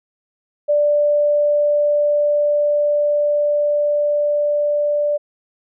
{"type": "tone with level ramp", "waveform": "sine", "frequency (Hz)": 588, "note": "D5", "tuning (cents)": 2, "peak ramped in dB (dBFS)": [-12, -15], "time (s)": [0.68, 5.18], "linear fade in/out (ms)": 20, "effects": []}